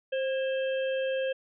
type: harmonic tone with a mistuned harmonic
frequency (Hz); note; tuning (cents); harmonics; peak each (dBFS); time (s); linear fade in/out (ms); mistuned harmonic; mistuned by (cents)
528; C5; +16; 1 / 3 / 5 / 6; -27 / -39 / -41 / -43; 0.12-1.33; 10; 3; +54
effects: none